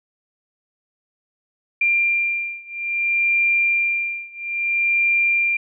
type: beating tone pair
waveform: sine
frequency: 2383 / 2383.6 Hz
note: D7 / D7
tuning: +25 / +25 cents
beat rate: 0.6 Hz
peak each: -20 / -21 dBFS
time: 1.81-5.57 s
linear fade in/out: 5 ms
effects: none